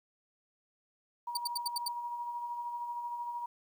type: tone with tremolo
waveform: sine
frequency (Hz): 955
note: A#5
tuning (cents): +42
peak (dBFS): -34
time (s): 1.27-3.46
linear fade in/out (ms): 5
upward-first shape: sine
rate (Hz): 13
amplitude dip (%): 40
type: tone bursts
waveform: sawtooth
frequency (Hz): 4600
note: D8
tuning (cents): -37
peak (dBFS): -28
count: 6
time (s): 1.35-1.883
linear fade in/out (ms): 5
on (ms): 23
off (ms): 79
effects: 11-bit